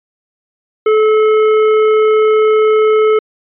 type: tone with hard clipping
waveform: sine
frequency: 432.4 Hz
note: A4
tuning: 30 cents flat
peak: -9 dBFS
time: 0.86-3.19 s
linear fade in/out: 5 ms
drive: 10 dB
effects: resampled to 8000 Hz